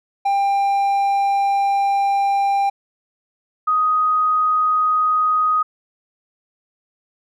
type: tone pair in turn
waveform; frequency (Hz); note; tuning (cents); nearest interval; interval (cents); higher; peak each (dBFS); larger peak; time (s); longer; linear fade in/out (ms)
triangle / sine; 795 / 1249.9; G5 / D#6; +24 / +7; minor sixth; 783; second; -13 / -14; first; 0.25-2.7 / 3.67-5.63; first; 10
effects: none